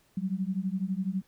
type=beating tone pair; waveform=sine; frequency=183.5 / 195.5 Hz; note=F#3 / G3; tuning=-14 / -4 cents; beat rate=12 Hz; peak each=-31 dBFS; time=0.17-1.22 s; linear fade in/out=5 ms; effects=pink hiss -66 dBFS RMS until 1.27 s